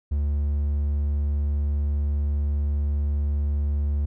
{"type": "tone", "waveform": "triangle", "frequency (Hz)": 72.5, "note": "D2", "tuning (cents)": -22, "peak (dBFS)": -19, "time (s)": [0.11, 4.06], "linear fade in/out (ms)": 10, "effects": []}